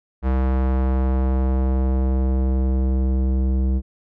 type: tone with low-pass filter sweep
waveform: square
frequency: 65.1 Hz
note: C2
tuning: 8 cents flat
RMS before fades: -19 dBFS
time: 0.22-3.82 s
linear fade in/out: 50 ms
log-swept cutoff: 1400 to 300 Hz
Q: 0.79
effects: none